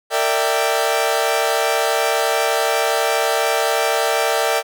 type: chord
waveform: sawtooth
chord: E half-diminished seventh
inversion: second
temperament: equal with one note detuned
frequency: 457.1 / 587.3 / 659.3 / 784 Hz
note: Bb4 / D5 / E5 / G5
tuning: -34 / 0 / 0 / 0 cents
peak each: -18 dBFS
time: 0.1-4.63 s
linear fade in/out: 50 ms
effects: none